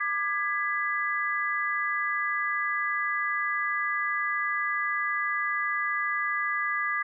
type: chord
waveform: sine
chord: G# diminished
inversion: second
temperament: just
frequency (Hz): 1196.1 / 1661.2 / 1993.5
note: D6 / G#6 / B6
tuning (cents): +31 / 0 / +16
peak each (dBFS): -30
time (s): 0-7.03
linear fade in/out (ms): 10
effects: none